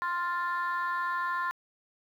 sine chord, F major, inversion second, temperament equal, 1046.5 / 1396.9 / 1760 Hz, C6 / F6 / A6, 0 / 0 / 0 cents, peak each -29 / -34 / -34 dBFS, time 0.02-1.51 s, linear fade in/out 0 ms, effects tanh soft clip ceiling -23 dBFS + 10-bit

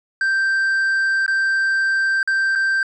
triangle tone with dropouts, 1568 Hz, G6, in tune, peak -14 dBFS, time 0.21-2.83 s, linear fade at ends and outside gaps 2 ms, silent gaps 1.263-1.279 / 2.23-2.275 / 2.553-2.557 s, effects resampled to 22050 Hz

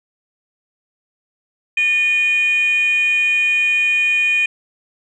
sine tone with frequency modulation, 2454 Hz, D#7, 25 cents flat, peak -12 dBFS, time 1.77-4.46 s, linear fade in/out 5 ms, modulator 647 Hz, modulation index 0.37, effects tanh soft clip ceiling -9 dBFS

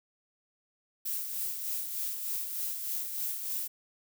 violet noise with tremolo, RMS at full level -33 dBFS, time 1.05-3.68 s, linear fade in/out 10 ms, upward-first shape sine, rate 3.3 Hz, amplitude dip 45%, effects none

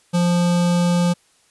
square tone with notch filter, 174.8 Hz, F3, 2 cents sharp, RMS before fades -17 dBFS, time 0.13-1.14 s, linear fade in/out 20 ms, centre 1900 Hz, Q 1.9, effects white hiss -58 dBFS RMS until 1.5 s + resampled to 24000 Hz

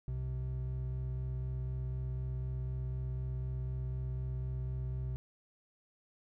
triangle tone pair together, 64 / 128 Hz, C2 / C3, -38 / -38 cents, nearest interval octave, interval 1200 cents, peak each -36 / -35 dBFS, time 0.08-5.16 s, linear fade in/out 0 ms, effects none

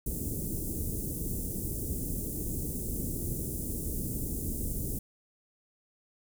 pink band-stop noise, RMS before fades -34 dBFS, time 0.06-4.99 s, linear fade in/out 5 ms, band 380 to 8600 Hz, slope 24 dB/octave, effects none

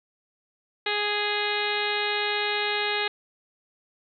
harmonic tone, 415.3 Hz, G#4, in tune, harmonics 1 / 2 / 3 / 4 / 5 / 6 / 7 / 8 / 9 / 10, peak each -31 / -32 / -37 / -32 / -32 / -33 / -36 / -36 / -33 / -37 dBFS, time 0.86-3.08 s, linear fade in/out 5 ms, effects none

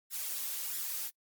blue noise with flanger, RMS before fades -37 dBFS, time 0.1-1.11 s, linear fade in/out 50 ms, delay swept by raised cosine 0.53 to 3.83 ms, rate 1.5 Hz, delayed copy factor +0.55, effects noise-tail reverb RT60 0.1 s tail -24 dB re dry + Opus 48 kbps

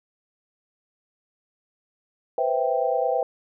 sine chord, C major seventh, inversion third, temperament equal, 493.9 / 523.3 / 659.3 / 784 Hz, B4 / C5 / E5 / G5, 0 / 0 / 0 / 0 cents, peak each -26 dBFS, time 2.38-3.23 s, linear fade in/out 2 ms, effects none

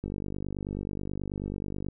click train, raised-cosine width 3 ms, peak -21 dBFS, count 92, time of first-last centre 0.04-1.886 s, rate 49.3 Hz, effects none

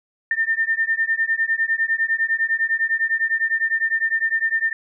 sine beating tone pair, 1800 / 1809.9 Hz, A6 / A6, +39 / +48 cents, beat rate 9.9 Hz, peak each -21 dBFS, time 0.31-4.73 s, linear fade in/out 2 ms, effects none

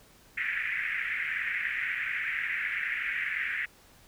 pink band-pass noise, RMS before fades -32 dBFS, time 0.37-3.66 s, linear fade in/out 10 ms, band 1700 to 2300 Hz, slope 48 dB/octave, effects pink hiss -58 dBFS RMS until 4.07 s

